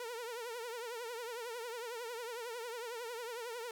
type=tone with vibrato; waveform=sawtooth; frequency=471.1 Hz; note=A#4; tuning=18 cents sharp; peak=-37 dBFS; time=0-3.71 s; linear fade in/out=2 ms; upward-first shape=triangle; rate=11 Hz; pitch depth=120 cents each way; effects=none